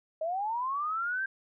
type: linear sweep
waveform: sine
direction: up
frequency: 618 to 1596 Hz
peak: -29 dBFS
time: 0.21-1.26 s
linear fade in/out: 5 ms
effects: none